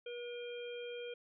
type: harmonic tone with a mistuned harmonic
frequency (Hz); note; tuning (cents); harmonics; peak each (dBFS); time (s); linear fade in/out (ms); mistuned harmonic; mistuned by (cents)
481.1; B4; -45; 1 / 3 / 5 / 7; -42 / -55 / -52 / -52; 0.06-1.14; 5; 7; -92
effects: none